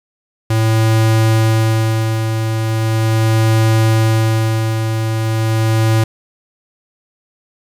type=tone with tremolo; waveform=square; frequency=111.3 Hz; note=A2; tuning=20 cents sharp; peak=-10 dBFS; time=0.5-6.04 s; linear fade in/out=5 ms; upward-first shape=sine; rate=0.39 Hz; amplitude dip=50%; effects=resampled to 32000 Hz + 7-bit